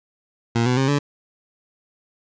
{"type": "tone with pitch steps", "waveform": "20% pulse", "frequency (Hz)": [116.7, 125.08, 134.05, 143.67], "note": ["A#2", "B2", "C3", "D3"], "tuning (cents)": [2, 22, 42, -38], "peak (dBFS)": -12, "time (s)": [0.55, 0.99], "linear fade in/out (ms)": 10, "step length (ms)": 110, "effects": ["resampled to 16000 Hz", "9-bit"]}